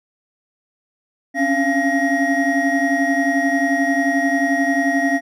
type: tone cluster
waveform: triangle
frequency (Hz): 271.2 / 282.5 / 687 / 1887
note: C#4 / C#4 / F5 / A#6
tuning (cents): -38 / +33 / -29 / +21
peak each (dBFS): -19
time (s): 1.34-5.21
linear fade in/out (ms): 50
effects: none